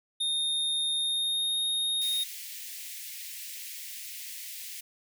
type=tone with pitch glide; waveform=square; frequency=3675 to 3713 Hz; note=A#7 to A#7; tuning=-25 to -8 cents; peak=-27 dBFS; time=0.2-2.24 s; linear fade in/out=10 ms; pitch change=+17 cents; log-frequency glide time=0.98-1.61 s
type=high-pass noise; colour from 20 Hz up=white; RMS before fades=-41 dBFS; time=2.01-4.81 s; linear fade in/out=10 ms; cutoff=1900 Hz; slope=48 dB/octave
effects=none